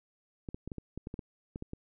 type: clicks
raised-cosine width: 3 ms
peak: -26 dBFS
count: 12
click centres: 0.488 / 0.545 / 0.676 / 0.718 / 0.783 / 0.976 / 1.071 / 1.141 / 1.192 / 1.559 / 1.624 / 1.734 s
effects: none